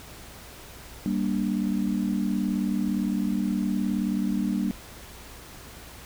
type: chord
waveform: sine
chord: G minor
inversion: none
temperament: just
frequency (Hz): 196 / 235.2 / 294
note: G3 / Bb3 / D4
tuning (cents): 0 / +16 / +2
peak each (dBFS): -26 / -28 / -30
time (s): 1.06-4.71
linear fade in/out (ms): 0
effects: added 60 Hz sine -50 dBFS peak until 6.05 s + pink hiss -45 dBFS RMS until 6.05 s